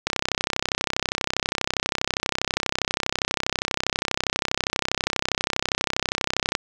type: click train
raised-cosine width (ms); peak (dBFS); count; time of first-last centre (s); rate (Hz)
0.2; -4; 211; 0.07-6.551; 32.4
effects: none